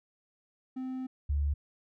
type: tone pair in turn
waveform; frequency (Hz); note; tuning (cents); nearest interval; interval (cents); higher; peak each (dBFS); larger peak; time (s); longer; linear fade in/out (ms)
triangle / sine; 258.7 / 72.01; C4 / D2; -19 / -33; octave + minor seventh; 2214; first; -32 / -26; second; 0.76-1.07 / 1.29-1.54; first; 10
effects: none